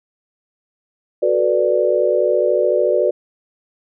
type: chord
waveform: sine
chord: B minor seventh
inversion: second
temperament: equal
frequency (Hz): 370 / 440 / 493.9 / 587.3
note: F#4 / A4 / B4 / D5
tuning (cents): 0 / 0 / 0 / 0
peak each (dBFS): -19 / -22 / -18 / -17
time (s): 1.22-3.11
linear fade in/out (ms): 10
effects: none